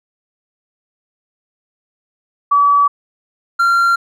sine / triangle tone pair in turn, 1145 / 1378.7 Hz, D6 / F6, -44 / -23 cents, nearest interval minor third, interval 321 cents, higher second, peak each -8 dBFS, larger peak neither, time 2.51-2.88 / 3.59-3.96 s, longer neither, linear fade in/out 10 ms, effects none

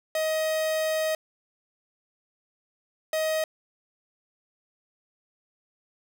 45% pulse tone pair in turn, 630 / 630 Hz, D#5 / D#5, +21 / +21 cents, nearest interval unison, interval 0 cents, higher neither, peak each -24 dBFS, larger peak neither, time 0.15-1.15 / 3.13-3.44 s, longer first, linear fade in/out 2 ms, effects none

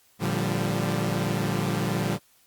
sawtooth chord, G minor seventh, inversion first, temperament equal with one note detuned, 113.88 / 146.83 / 174.61 / 196 Hz, Bb2 / D3 / F3 / G3, -40 / 0 / 0 / 0 cents, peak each -26 dBFS, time 0.19-2.19 s, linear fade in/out 50 ms, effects white hiss -61 dBFS RMS until 2.46 s + Opus 48 kbps

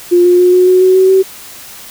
sine tone with pitch steps, 351.8 / 355.9 / 360 / 364.2 / 368.4 / 372.7 / 377 / 381.4 Hz, F4 / F4 / F#4 / F#4 / F#4 / F#4 / F#4 / G4, +13 / +33 / -47 / -27 / -7 / +13 / +32 / -47 cents, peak -4 dBFS, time 0.11-1.23 s, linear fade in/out 20 ms, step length 140 ms, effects white hiss -32 dBFS RMS until 1.9 s

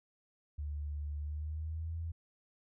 sine tone with pitch glide, 73.6 to 82.61 Hz, D2 to E2, +4 to +4 cents, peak -36 dBFS, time 0.58-2.12 s, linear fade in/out 10 ms, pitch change +200 cents, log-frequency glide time 1.19-1.97 s, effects none

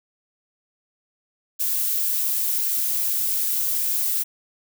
violet noise, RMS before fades -23 dBFS, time 1.59-4.24 s, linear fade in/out 20 ms, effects none

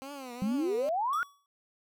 15% pulse tone with vibrato, 262.6 Hz, C4, 6 cents sharp, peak -34 dBFS, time 0.02-0.89 s, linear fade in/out 0 ms, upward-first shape triangle, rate 2.4 Hz, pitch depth 180 cents each way
sine exponential sweep, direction up, 189.9 to 1480 Hz, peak -27 dBFS, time 0.42-1.23 s, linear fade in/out 0 ms
square tone with exponential decay, 1132 Hz, C#6, 36 cents sharp, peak -36 dBFS, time 1.13-1.46 s, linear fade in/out 1 ms, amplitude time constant 70 ms
effects none

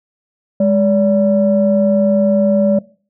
sine tone pair together, 205.4 / 575 Hz, G#3 / D5, -19 / -37 cents, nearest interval octave + tritone, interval 1782 cents, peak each -12 dBFS, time 0.6-2.79 s, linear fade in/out 5 ms, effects noise-tail reverb RT60 0.4 s tail -20 dB re dry + tanh soft clip ceiling -2 dBFS

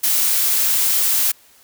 blue noise, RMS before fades -17 dBFS, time 0.03-1.32 s, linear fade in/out 10 ms, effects white hiss -51 dBFS RMS until 1.63 s

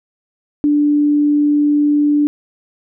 sine tone, 293.7 Hz, D4, in tune, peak -10 dBFS, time 0.64-2.27 s, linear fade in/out 0 ms, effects none

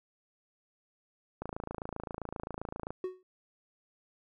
click train, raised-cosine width 1 ms, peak -23 dBFS, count 42, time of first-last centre 1.42-2.906 s, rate 27.6 Hz
triangle tone with exponential decay, 370 Hz, F#4, in tune, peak -27 dBFS, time 3.04-3.23 s, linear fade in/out 2 ms, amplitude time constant 41 ms
effects none

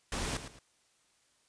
pink noise with echo, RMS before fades -35 dBFS, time 0.12-0.37 s, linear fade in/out 2 ms, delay 110 ms, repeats 2, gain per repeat -10 dB, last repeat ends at 0.59 s, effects white hiss -70 dBFS RMS until 1.48 s + resampled to 22050 Hz

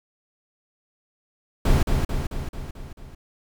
brown noise with echo, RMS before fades -17 dBFS, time 1.65-1.83 s, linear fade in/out 5 ms, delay 220 ms, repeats 6, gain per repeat -4 dB, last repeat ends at 3.15 s, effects none

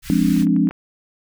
pink band-stop noise, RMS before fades -34 dBFS, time 0.02-0.46 s, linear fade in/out 50 ms, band 120 to 1500 Hz, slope 24 dB/octave
sine chord, D half-diminished seventh, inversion first, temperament equal, 174.61 / 207.7 / 261.6 / 293.7 Hz, F3 / Ab3 / C4 / D4, 0 / 0 / 0 / 0 cents, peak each -19 dBFS, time 0.1-0.69 s, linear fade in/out 0 ms
clicks, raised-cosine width 0.5 ms, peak -26 dBFS, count 6, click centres 0.365 / 0.424 / 0.47 / 0.564 / 0.673 / 0.71 s
effects none

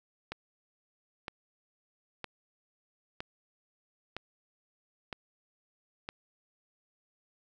click train, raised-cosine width 0.3 ms, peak -21 dBFS, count 7, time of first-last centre 0.32-6.089 s, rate 1.04 Hz, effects 10-bit

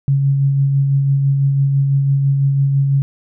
sine tone with tremolo, 138.3 Hz, C#3, 4 cents flat, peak -10 dBFS, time 0.08-3.02 s, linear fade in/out 0 ms, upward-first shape sine, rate 6 Hz, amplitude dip 30%, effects none

